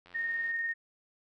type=click train; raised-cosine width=0.3 ms; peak=-38 dBFS; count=41; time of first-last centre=0.06-0.512 s; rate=88.4 Hz
type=tone with tremolo; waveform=sine; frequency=1844 Hz; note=A#6; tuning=19 cents flat; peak=-29 dBFS; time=0.14-0.74 s; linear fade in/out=20 ms; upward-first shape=square; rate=20 Hz; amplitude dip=25%
effects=none

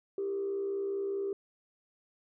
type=tone with frequency modulation; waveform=sine; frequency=395.1 Hz; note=G4; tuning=14 cents sharp; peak=-30 dBFS; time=0.18-1.33 s; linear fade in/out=2 ms; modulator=64.8 Hz; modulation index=0.39; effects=tanh soft clip ceiling -26 dBFS

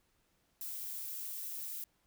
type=noise; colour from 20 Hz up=violet; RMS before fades=-42 dBFS; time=0.61-1.84 s; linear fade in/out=0 ms; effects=pink hiss -75 dBFS RMS until 2.06 s

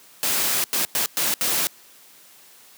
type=noise bursts at uneven times; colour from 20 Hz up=white; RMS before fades=-22 dBFS; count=5; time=0.23-0.64 / 0.73-0.85 / 0.95-1.06 / 1.17-1.34 / 1.41-1.67 s; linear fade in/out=0 ms; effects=white hiss -50 dBFS RMS until 2.77 s + high-pass 150 Hz 12 dB/octave

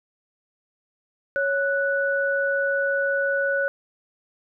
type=tone pair together; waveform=sine; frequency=554.4 / 1480 Hz; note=C#5 / F#6; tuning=0 / 0 cents; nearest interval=octave + perfect fourth; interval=1700 cents; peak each=-23 dBFS; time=1.36-3.68 s; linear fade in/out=0 ms; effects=none

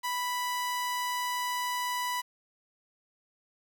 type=tone; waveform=sawtooth; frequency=987.8 Hz; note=B5; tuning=in tune; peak=-26 dBFS; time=0.03-2.22 s; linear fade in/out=20 ms; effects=9-bit

